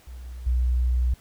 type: tone with level steps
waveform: sine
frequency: 61.74 Hz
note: B1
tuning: in tune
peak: -36 / -34 / -19 dBFS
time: 0.07-1.14 s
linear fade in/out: 5 ms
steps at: 0.25 / 0.46 s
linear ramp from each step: 10 ms
effects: pink hiss -55 dBFS RMS until 1.2 s